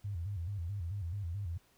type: tone with vibrato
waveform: sine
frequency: 92.5 Hz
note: F#2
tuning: in tune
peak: -35 dBFS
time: 0.04-1.58 s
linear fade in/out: 10 ms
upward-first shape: square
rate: 4.6 Hz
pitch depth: 160 cents each way
effects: pink hiss -68 dBFS RMS until 1.77 s